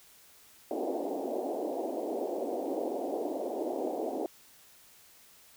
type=band-pass noise; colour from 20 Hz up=pink; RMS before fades=-34 dBFS; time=0.71-4.26 s; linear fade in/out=0 ms; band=270 to 760 Hz; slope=48 dB/octave; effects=white hiss -58 dBFS RMS until 5.56 s